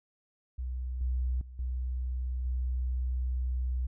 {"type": "tone with level steps", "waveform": "sine", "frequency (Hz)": 62.8, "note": "B1", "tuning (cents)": 30, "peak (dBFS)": [-32, -27, -43, -30, -28], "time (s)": [0.58, 3.87], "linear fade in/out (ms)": 10, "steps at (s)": [1.01, 1.41, 1.59, 2.45], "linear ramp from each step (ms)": 2, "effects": []}